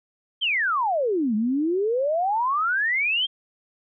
sine exponential two-way sweep, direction down then up, 3253 to 206.3 to 3253 Hz, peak -20 dBFS, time 0.41-3.27 s, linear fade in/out 20 ms, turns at 1.35 s, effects none

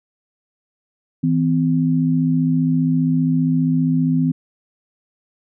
sine tone pair together, 161.52 / 256.6 Hz, E3 / C4, -35 / -34 cents, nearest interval minor sixth, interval 801 cents, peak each -17 dBFS, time 1.23-4.32 s, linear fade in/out 10 ms, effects none

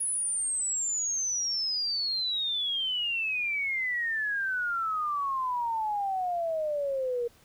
sine exponential sweep, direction down, 10480 to 468.8 Hz, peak -27 dBFS, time 0-7.28 s, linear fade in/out 10 ms, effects pink hiss -60 dBFS RMS until 7.44 s

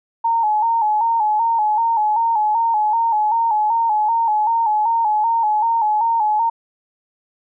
sine tone with vibrato, 884 Hz, A5, 8 cents sharp, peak -14 dBFS, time 0.24-6.5 s, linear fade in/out 10 ms, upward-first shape square, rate 2.6 Hz, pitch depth 68 cents each way, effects none

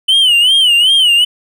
triangle tone with vibrato, 2997 Hz, F#7, 22 cents sharp, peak -5 dBFS, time 0.08-1.25 s, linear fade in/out 10 ms, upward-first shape sine, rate 2.6 Hz, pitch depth 130 cents each way, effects none

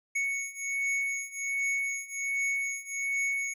square beating tone pair, 2217 / 2218.3 Hz, C#7 / C#7, 0 / +1 cents, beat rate 1.3 Hz, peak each -34 / -32 dBFS, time 0.15-3.54 s, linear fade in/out 10 ms, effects low-pass 10000 Hz 12 dB/octave

